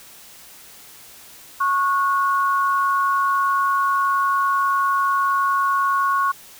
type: tone pair together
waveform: sine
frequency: 1100.4 / 1451 Hz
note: C#6 / F#6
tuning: -13 / -34 cents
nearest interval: perfect fourth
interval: 479 cents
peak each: -17 / -24 dBFS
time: 1.6-6.32 s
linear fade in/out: 10 ms
effects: white hiss -44 dBFS RMS until 6.59 s